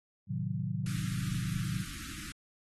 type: chord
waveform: sine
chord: A diminished seventh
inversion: none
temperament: equal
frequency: 110 / 130.81 / 155.56 / 185 Hz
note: A2 / C3 / Eb3 / Gb3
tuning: 0 / 0 / 0 / 0 cents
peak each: -37 dBFS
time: 0.27-1.85 s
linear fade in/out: 50 ms
type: band-stop noise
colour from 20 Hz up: pink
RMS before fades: -43 dBFS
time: 0.86-2.32 s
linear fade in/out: 2 ms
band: 330 to 1200 Hz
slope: 96 dB/octave
effects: AAC 32 kbps